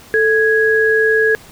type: tone pair together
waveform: sine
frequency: 440.7 / 1661.2 Hz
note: A4 / G#6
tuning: +3 / 0 cents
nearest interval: octave + major seventh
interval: 2297 cents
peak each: -13 dBFS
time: 0.14-1.35 s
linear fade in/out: 0 ms
effects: pink hiss -41 dBFS RMS until 1.51 s